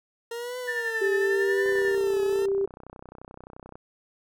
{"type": "tone with vibrato", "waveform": "40% pulse", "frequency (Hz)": 462.4, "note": "A#4", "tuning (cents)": -14, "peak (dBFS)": -31, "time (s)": [0.31, 2.46], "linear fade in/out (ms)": 5, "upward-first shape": "triangle", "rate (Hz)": 0.91, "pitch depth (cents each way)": 150}
{"type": "tone with tremolo", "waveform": "sine", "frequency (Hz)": 1778, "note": "A6", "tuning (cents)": 18, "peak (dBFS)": -25, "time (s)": [0.67, 1.96], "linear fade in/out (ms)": 20, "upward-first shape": "sine", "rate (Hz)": 11, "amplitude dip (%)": 60}
{"type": "tone", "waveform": "sine", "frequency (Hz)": 393.1, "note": "G4", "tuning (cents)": 5, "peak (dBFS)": -22, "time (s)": [1.01, 2.66], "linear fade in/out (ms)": 10}
{"type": "click train", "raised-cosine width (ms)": 1, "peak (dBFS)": -29, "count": 67, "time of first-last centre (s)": [1.66, 3.755], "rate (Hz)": 31.5}
{"effects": []}